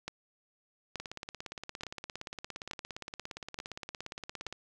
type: two click trains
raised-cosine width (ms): 0.2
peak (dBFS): -20 / -23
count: 6 / 62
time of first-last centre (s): 0.08-4.466 / 1-4.526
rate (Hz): 1.14 / 17.3
effects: none